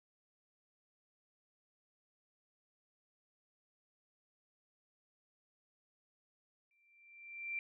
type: tone with exponential growth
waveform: sine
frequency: 2356 Hz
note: D7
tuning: 5 cents sharp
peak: -35 dBFS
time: 6.71-7.59 s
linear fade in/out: 1 ms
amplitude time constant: 190 ms
effects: none